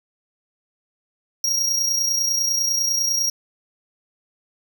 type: tone with amplitude modulation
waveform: 45% pulse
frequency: 5630 Hz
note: F8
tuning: 13 cents sharp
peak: -17 dBFS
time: 1.44-3.3 s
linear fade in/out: 2 ms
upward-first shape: sine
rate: 30 Hz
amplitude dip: 45%
effects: none